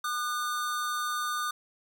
square tone pair together, 1212.6 / 1480 Hz, D#6 / F#6, -45 / 0 cents, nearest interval minor third, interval 345 cents, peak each -31 / -36 dBFS, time 0.04-1.51 s, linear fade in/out 5 ms, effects none

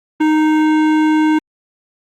triangle tone with hard clipping, 309.8 Hz, D#4, 7 cents flat, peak -12 dBFS, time 0.2-1.39 s, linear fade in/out 10 ms, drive 18 dB, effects Opus 24 kbps

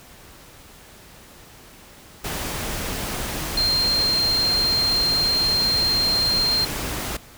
sine tone in noise, 4186 Hz, C8, in tune, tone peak -18 dBFS, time 3.57-6.65 s, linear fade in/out 5 ms, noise pink, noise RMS -28 dBFS, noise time 2.24-7.17 s, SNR +7 dB, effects pink hiss -46 dBFS RMS until 7.37 s

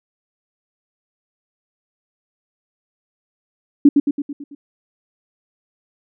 sine tone with echo, 286.1 Hz, D4, 45 cents flat, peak -4 dBFS, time 3.85-3.89 s, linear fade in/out 5 ms, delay 110 ms, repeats 6, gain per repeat -5 dB, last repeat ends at 4.55 s, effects none

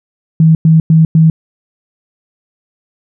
sine tone bursts, 160.6 Hz, E3, 45 cents flat, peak -3 dBFS, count 4, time 0.4-1.3 s, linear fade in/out 2 ms, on 150 ms, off 100 ms, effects none

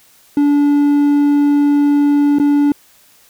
triangle tone with dropouts, 288.7 Hz, D4, 30 cents flat, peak -7 dBFS, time 0.37-2.72 s, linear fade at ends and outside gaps 2 ms, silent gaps 2.386-2.398 s, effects white hiss -49 dBFS RMS until 3.29 s

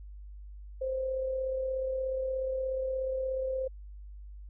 sine tone with amplitude modulation, 523.3 Hz, C5, in tune, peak -28 dBFS, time 0.81-3.68 s, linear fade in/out 10 ms, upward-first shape sine, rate 36.8 Hz, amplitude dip 35%, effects added 50 Hz sine -43 dBFS peak until 4.49 s

